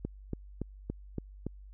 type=click train; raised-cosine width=3 ms; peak=-21 dBFS; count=6; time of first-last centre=0.05-1.466 s; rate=3.53 Hz; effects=added 49 Hz sine -47 dBFS peak until 1.73 s